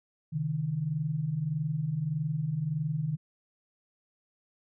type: tone pair together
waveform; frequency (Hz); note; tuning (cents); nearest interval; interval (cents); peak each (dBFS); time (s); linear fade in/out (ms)
sine; 133.91 / 155.56; C3 / D#3; +41 / 0; minor third; 259; -34 / -29; 0.32-3.17; 20
effects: none